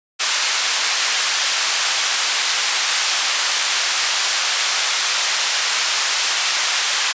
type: band-pass noise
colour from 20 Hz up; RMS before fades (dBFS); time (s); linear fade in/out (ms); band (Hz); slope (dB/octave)
white; -19; 0.19-7.13; 20; 980 to 6400; 12
effects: resampled to 16000 Hz